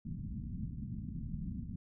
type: low-pass noise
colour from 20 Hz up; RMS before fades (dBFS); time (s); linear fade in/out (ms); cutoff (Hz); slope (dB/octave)
white; -41; 0.05-1.76; 5; 230; 48
effects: none